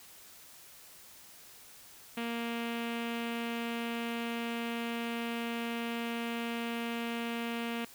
sawtooth tone with low-pass filter, 233.4 Hz, A#3, 2 cents sharp, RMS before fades -36 dBFS, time 2.17-7.85 s, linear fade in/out 5 ms, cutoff 2800 Hz, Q 2.8, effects white hiss -54 dBFS RMS until 7.94 s

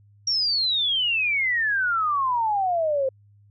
sine exponential sweep, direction down, 5650 to 518 Hz, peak -20 dBFS, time 0.27-3.09 s, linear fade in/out 5 ms, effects added 102 Hz sine -52 dBFS peak until 3.5 s

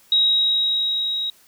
sine tone with level ramp, 3812 Hz, A#7, 38 cents sharp, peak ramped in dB -13 to -22 dBFS, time 0.12-1.3 s, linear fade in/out 2 ms, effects white hiss -54 dBFS RMS until 1.47 s

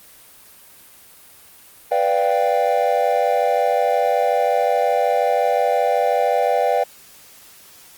triangle chord, G dominant seventh, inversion first, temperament equal, 493.9 / 587.3 / 698.5 / 784 Hz, B4 / D5 / F5 / G5, 0 / 0 / 0 / 0 cents, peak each -19 dBFS, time 1.91-6.84 s, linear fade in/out 10 ms, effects white hiss -46 dBFS RMS until 7.97 s + Opus 32 kbps

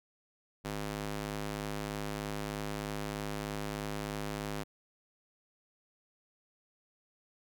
square tone with high-pass filter, 51.6 Hz, G#1, 10 cents flat, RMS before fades -38 dBFS, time 0.64-4.64 s, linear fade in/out 20 ms, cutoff 140 Hz, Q 0.54, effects none

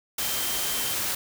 sine tone in noise, 3136 Hz, G7, in tune, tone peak -36 dBFS, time 0.2-0.94 s, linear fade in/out 5 ms, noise white, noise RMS -28 dBFS, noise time 0.18-1.15 s, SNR -11 dB, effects none

